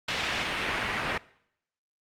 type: noise with band-pass filter sweep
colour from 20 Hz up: brown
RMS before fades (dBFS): -30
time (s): 0.08-1.18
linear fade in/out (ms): 5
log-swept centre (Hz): 3000 to 1900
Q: 1.3
effects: noise-tail reverb RT60 0.7 s tail -21 dB re dry + Opus 48 kbps